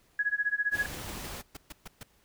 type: tone with tremolo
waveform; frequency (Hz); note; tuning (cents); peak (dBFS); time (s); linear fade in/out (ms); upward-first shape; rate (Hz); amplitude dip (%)
sine; 1673; G#6; +12; -23; 0.19-0.86; 2; sine; 15; 95
type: noise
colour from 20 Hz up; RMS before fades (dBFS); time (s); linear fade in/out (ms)
pink; -40; 0.71-1.43; 50
type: noise bursts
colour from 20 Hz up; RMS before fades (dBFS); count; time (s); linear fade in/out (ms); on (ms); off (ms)
pink; -42; 8; 0.93-2.032; 5; 24; 130
effects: pink hiss -66 dBFS RMS until 2.24 s